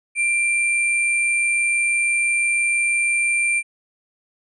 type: tone pair together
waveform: sine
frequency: 2367 / 8937 Hz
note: D7 / C#9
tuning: +13 / +13 cents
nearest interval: octave + major seventh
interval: 2300 cents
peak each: -17 / -27 dBFS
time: 0.15-3.63 s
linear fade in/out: 50 ms
effects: none